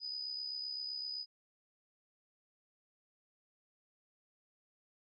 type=tone with amplitude modulation; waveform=sine; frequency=4978 Hz; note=D#8; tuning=in tune; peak=-36 dBFS; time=0-1.26 s; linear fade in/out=50 ms; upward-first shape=sine; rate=67.8 Hz; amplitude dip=55%; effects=none

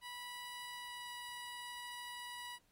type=tone with pitch glide; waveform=15% pulse; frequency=979 to 973.4 Hz; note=B5 to B5; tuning=-15 to -25 cents; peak=-39 dBFS; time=0.01-2.59 s; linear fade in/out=50 ms; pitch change=-10 cents; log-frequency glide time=0.66-1.15 s; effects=pink hiss -75 dBFS RMS until 2.71 s + AAC 48 kbps

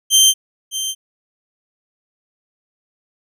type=tone with echo; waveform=20% pulse; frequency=3136 Hz; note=G7; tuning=in tune; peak=-3 dBFS; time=0.1-0.34 s; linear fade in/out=50 ms; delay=610 ms; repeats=1; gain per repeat=-12 dB; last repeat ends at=0.95 s; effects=none

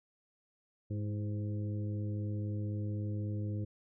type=harmonic tone with a mistuned harmonic; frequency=103.83 Hz; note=G#2; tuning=in tune; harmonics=1 / 2 / 3 / 4 / 5; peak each=-34 / -43 / -44 / -52 / -51 dBFS; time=0.9-3.65 s; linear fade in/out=10 ms; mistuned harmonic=3; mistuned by=+39 cents; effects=none

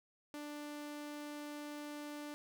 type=tone; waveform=sawtooth; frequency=294.8 Hz; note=D4; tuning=7 cents sharp; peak=-40 dBFS; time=0.34-2.34 s; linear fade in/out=0 ms; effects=none

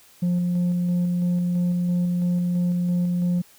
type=tone with tremolo; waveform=sine; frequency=176.7 Hz; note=F3; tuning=21 cents sharp; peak=-16 dBFS; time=0.22-3.42 s; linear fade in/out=10 ms; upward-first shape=square; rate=3 Hz; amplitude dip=25%; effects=tanh soft clip ceiling -18 dBFS + white hiss -53 dBFS RMS until 3.58 s

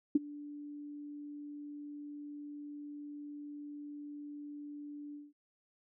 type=tone with ADSR envelope; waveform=sine; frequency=292.2 Hz; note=D4; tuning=9 cents flat; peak=-20 dBFS; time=0.15-5.33 s; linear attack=6 ms; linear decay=24 ms; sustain=-23 dB; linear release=190 ms; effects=none

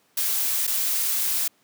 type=noise with dropouts; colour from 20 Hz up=blue; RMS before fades=-24 dBFS; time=0.17-1.48 s; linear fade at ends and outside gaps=5 ms; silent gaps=0.669-0.675 s; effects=pink hiss -63 dBFS RMS until 1.63 s + high-pass 200 Hz 12 dB/octave

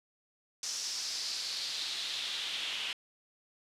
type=noise with band-pass filter sweep; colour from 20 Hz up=pink; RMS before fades=-37 dBFS; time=0.63-2.93 s; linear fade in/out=2 ms; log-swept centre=5800 to 3000 Hz; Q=3.4; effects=low-pass 12000 Hz 12 dB/octave

